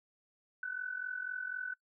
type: tone with amplitude modulation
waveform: sine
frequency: 1501 Hz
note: F#6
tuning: 24 cents sharp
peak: -33 dBFS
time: 0.63-1.74 s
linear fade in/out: 2 ms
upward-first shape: sine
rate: 44 Hz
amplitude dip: 75%
effects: noise-tail reverb RT60 0.1 s tail -24 dB re dry

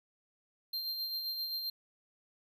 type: tone with tremolo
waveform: square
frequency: 4173 Hz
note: C8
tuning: 5 cents flat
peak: -34 dBFS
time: 0.73-1.7 s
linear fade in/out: 5 ms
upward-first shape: sine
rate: 7.6 Hz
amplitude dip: 40%
effects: 12-bit

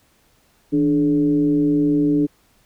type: tone with frequency modulation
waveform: sine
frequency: 293.7 Hz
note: D4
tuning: in tune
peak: -14 dBFS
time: 0.72-2.27 s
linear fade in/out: 20 ms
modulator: 134 Hz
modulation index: 0.59
effects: pink hiss -59 dBFS RMS until 2.65 s

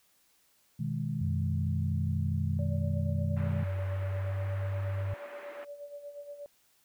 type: chord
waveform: sine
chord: G# minor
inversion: first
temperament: equal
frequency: 123.47 / 155.56 / 207.7 Hz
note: B2 / D#3 / G#3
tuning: 0 / 0 / 0 cents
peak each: -35 / -33 / -37 dBFS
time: 0.79-3.64 s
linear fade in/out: 10 ms
type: tone with pitch glide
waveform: sine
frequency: 91 to 98.1 Hz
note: F#2 to G2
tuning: -28 to +2 cents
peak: -30 dBFS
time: 1.21-5.14 s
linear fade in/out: 5 ms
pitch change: +130 cents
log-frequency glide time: 3.12-4.54 s
type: tone with tremolo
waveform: sine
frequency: 577 Hz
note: D5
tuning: 31 cents flat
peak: -39 dBFS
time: 2.59-6.46 s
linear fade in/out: 0 ms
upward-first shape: sine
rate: 8.4 Hz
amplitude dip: 65%
type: band-pass noise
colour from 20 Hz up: white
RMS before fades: -49 dBFS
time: 3.36-5.65 s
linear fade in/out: 10 ms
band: 290 to 2000 Hz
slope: 24 dB/octave
effects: white hiss -68 dBFS RMS until 6.84 s

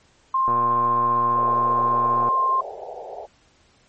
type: tone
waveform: sine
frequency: 1056 Hz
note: C6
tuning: 16 cents sharp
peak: -17 dBFS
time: 0.34-2.61 s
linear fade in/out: 5 ms
type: click train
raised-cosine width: 1 ms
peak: -16 dBFS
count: 216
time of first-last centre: 0.48-2.287 s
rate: 119 Hz
type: band-pass noise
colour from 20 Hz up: white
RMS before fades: -35 dBFS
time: 1.34-3.27 s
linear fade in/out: 20 ms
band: 390 to 840 Hz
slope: 96 dB/octave
effects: pink hiss -58 dBFS RMS until 3.88 s + MP3 32 kbps

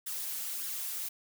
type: noise with flanger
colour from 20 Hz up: blue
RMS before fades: -37 dBFS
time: 0.06-1.09 s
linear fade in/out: 10 ms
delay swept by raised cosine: 0.56 to 4.06 ms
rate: 1.7 Hz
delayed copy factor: +0.55
effects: none

